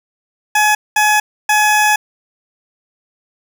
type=tone bursts at uneven times; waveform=20% pulse; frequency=846 Hz; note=G#5; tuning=32 cents sharp; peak=-5 dBFS; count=3; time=0.55-0.75 / 0.96-1.2 / 1.49-1.96 s; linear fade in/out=5 ms; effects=none